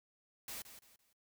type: noise with echo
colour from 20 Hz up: white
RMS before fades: -45 dBFS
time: 0.48-0.62 s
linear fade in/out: 2 ms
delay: 170 ms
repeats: 3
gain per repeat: -10 dB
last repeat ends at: 1.13 s
effects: noise-tail reverb RT60 0.1 s tail -23 dB re dry